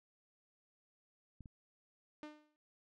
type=clicks; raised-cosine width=5 ms; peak=-40 dBFS; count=2; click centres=1.407 / 1.458 s
type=tone with exponential decay; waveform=sawtooth; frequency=301.7 Hz; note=D4; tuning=47 cents sharp; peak=-40 dBFS; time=2.23-2.56 s; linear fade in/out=0 ms; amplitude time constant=71 ms
effects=low-pass 4000 Hz 12 dB/octave